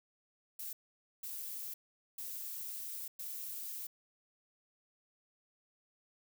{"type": "noise bursts at uneven times", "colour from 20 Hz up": "violet", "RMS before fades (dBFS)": -43, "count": 4, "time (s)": [[0.59, 0.73], [1.23, 1.74], [2.18, 3.08], [3.19, 3.87]], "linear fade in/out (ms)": 5, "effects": []}